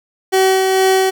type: tone with tremolo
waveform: 30% pulse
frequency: 380 Hz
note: F#4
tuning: 46 cents sharp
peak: -7 dBFS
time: 0.32-1.11 s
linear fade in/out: 20 ms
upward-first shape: sine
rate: 2.2 Hz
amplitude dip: 30%
effects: none